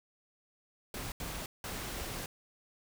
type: noise bursts at uneven times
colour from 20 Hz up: pink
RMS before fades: -40 dBFS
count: 3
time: 0.94-1.12 / 1.2-1.46 / 1.64-2.26 s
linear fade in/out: 2 ms
effects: none